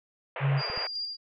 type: band-pass noise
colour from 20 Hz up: pink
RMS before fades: -36 dBFS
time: 0.36-0.87 s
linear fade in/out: 2 ms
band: 430 to 2800 Hz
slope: 48 dB/octave
type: tone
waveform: sine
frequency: 138.59 Hz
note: C#3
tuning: in tune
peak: -22 dBFS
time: 0.4-0.62 s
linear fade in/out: 50 ms
type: tone with tremolo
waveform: sine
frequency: 4795 Hz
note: D8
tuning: 35 cents sharp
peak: -30 dBFS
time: 0.57-1.17 s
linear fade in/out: 50 ms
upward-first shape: square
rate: 5.2 Hz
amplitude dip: 35%
type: clicks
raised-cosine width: 5 ms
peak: -31 dBFS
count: 2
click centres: 0.7 / 0.776 s
effects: none